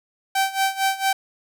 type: tone with tremolo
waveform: sawtooth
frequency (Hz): 775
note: G5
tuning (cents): -20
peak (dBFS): -13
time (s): 0.35-1.13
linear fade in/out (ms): 5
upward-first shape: sine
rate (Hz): 4.4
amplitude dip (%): 85
effects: none